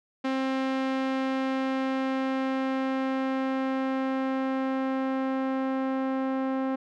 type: tone with low-pass filter sweep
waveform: sawtooth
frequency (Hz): 264.9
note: C4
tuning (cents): +22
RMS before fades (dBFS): -28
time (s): 0.24-6.76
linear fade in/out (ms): 10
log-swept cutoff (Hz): 3300 to 1300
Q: 0.73
effects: none